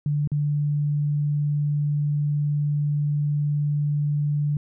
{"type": "tone with dropouts", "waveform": "sine", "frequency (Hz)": 146.83, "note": "D3", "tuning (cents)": 0, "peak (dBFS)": -20, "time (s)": [0.06, 4.57], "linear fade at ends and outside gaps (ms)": 2, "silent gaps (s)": [0.275, 0.317], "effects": []}